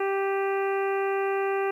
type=harmonic tone with a mistuned harmonic; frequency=391.8 Hz; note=G4; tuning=1 cent flat; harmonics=1 / 2 / 3 / 4 / 5 / 6 / 7; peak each=-25 / -31 / -35 / -37 / -39 / -41 / -42 dBFS; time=0-1.71 s; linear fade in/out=5 ms; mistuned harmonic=6; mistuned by=+40 cents; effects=10-bit